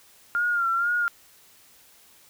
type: tone with vibrato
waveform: sine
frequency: 1396.9 Hz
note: F6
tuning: in tune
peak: -21 dBFS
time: 0.35-1.08 s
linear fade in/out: 0 ms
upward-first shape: sine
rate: 2.1 Hz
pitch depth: 56 cents each way
effects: white hiss -55 dBFS RMS until 2.29 s